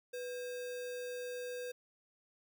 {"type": "tone with sample-and-hold", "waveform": "sine", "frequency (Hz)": 493.9, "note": "B4", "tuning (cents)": 0, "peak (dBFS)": -39, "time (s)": [0.13, 1.72], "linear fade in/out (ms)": 10, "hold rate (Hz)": 2100, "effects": []}